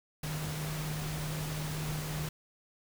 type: tone in noise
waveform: sine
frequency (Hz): 153.2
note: D#3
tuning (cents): -27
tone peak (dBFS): -35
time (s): 0.23-2.29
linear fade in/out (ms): 5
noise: pink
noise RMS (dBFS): -40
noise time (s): 0.23-2.29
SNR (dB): +2
effects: none